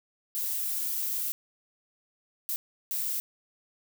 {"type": "noise bursts at uneven times", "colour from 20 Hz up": "violet", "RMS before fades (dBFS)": -31, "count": 3, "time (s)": [[0.35, 1.32], [2.49, 2.56], [2.91, 3.2]], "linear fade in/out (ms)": 0, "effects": []}